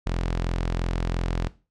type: tone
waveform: sawtooth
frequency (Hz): 42.91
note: F1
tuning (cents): -30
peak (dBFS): -20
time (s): 0.06-1.48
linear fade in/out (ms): 10
effects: noise-tail reverb RT60 0.3 s tail -17 dB re dry + low-pass 6000 Hz 12 dB/octave